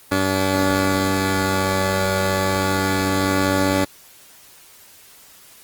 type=tone pair together; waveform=10% pulse; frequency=95.6 / 286.5 Hz; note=G2 / D4; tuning=-43 / -43 cents; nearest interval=octave + perfect fifth; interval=1900 cents; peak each=-12 dBFS; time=0.11-3.85 s; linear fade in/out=10 ms; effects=white hiss -47 dBFS RMS until 5.63 s + Opus 24 kbps